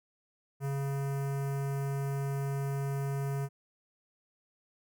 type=tone with notch filter; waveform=square; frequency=138.59 Hz; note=C#3; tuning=in tune; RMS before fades=-33 dBFS; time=0.6-3.49 s; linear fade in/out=50 ms; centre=3700 Hz; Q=0.53; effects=none